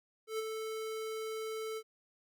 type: tone with ADSR envelope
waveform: square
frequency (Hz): 440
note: A4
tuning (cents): 0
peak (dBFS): -33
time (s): 0.27-1.83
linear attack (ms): 120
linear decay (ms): 21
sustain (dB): -5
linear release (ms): 59
effects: none